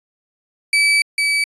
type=tone pair in turn; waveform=35% pulse; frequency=2300 / 2292 Hz; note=D7 / D7; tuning=-37 / -43 cents; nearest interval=unison; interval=6 cents; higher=first; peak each=-10 / -13 dBFS; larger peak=first; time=0.73-1.02 / 1.18-1.44 s; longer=first; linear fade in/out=2 ms; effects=resampled to 24000 Hz